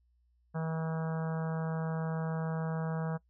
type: harmonic tone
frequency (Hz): 161.2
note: E3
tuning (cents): -38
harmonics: 1 / 3 / 4 / 5 / 6 / 7 / 8 / 9 / 10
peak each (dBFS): -32 / -42 / -44 / -46 / -48 / -49 / -50 / -51 / -52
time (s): 0.54-3.18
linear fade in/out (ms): 20
effects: noise-tail reverb RT60 0.1 s tail -22 dB re dry + added 60 Hz sine -67 dBFS peak until 3.29 s